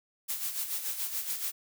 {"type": "noise with tremolo", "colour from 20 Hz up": "blue", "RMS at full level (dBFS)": -32, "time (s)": [0.28, 1.52], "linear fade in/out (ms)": 20, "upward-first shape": "sine", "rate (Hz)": 7, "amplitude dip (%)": 60, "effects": []}